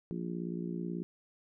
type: harmonic tone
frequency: 58.27 Hz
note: A#1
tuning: in tune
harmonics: 3 / 4 / 5 / 6 / 7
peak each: -37 / -42 / -44 / -42 / -47 dBFS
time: 0.11-1.03 s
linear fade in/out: 0 ms
effects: none